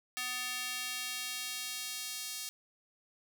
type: tone with high-pass filter sweep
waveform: square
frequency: 250 Hz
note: B3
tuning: 21 cents sharp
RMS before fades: -39 dBFS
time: 0.17-2.49 s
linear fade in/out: 0 ms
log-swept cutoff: 2000 to 4700 Hz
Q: 0.95
effects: none